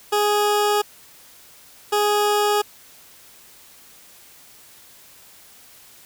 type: tone pair in turn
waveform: 20% pulse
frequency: 415.3 / 415.3 Hz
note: G#4 / G#4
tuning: 0 / 0 cents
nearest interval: unison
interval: 0 cents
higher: neither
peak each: -12 dBFS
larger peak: neither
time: 0.12-0.82 / 1.92-2.62 s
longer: neither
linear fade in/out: 10 ms
effects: white hiss -48 dBFS RMS until 6.05 s